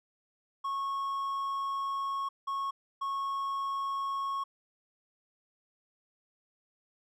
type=tone bursts at uneven times; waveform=triangle; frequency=1098 Hz; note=C#6; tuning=17 cents flat; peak=-29 dBFS; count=3; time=0.64-2.29 / 2.47-2.71 / 3.01-4.44 s; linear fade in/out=10 ms; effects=none